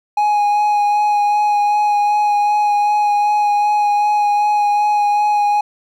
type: tone with vibrato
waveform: triangle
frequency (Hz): 830.6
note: G#5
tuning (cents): 0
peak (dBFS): -10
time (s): 0.17-5.61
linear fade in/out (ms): 5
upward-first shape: sine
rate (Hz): 2.6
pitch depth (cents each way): 14
effects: none